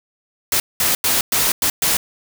white noise bursts at uneven times, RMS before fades -17 dBFS, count 6, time 0.52-0.6 / 0.8-0.95 / 1.04-1.21 / 1.32-1.52 / 1.62-1.7 / 1.82-1.97 s, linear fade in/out 2 ms, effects none

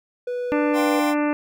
triangle tone, 491.7 Hz, B4, 8 cents flat, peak -22 dBFS, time 0.27-1 s, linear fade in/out 5 ms
harmonic tone, 295.8 Hz, D4, 13 cents sharp, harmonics 1 / 2 / 3 / 4 / 5 / 6 / 7 / 8 / 9, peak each -20 / -26 / -30 / -32 / -34 / -36 / -37 / -38 / -39 dBFS, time 0.52-1.33 s, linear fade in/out 0 ms
square chord, F suspended second, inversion none, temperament equal, 698.5 / 784 / 1046.5 Hz, F5 / G5 / C6, 0 / 0 / 0 cents, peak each -31 / -29 / -31 dBFS, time 0.73-1.15 s, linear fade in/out 50 ms
effects none

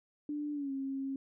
sine tone with pitch glide, 295.1 to 270.6 Hz, D4 to C#4, +8 to -42 cents, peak -34 dBFS, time 0.29-1.16 s, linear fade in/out 2 ms, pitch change -150 cents, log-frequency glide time 0.53-0.72 s, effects none

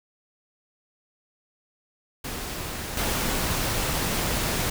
pink noise with level steps, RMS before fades -33 / -26 dBFS, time 2.24-4.7 s, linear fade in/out 5 ms, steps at 2.97 s, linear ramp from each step 2 ms, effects none

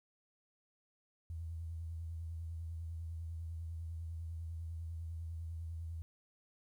sine tone with vibrato, 82.41 Hz, E2, in tune, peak -40 dBFS, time 1.3-6.02 s, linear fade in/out 0 ms, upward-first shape sine, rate 10 Hz, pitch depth 42 cents each way, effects 12-bit

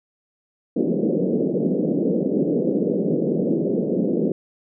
pink band-pass noise, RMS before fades -21 dBFS, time 0.76-4.32 s, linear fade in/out 5 ms, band 170 to 520 Hz, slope 48 dB/octave, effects none

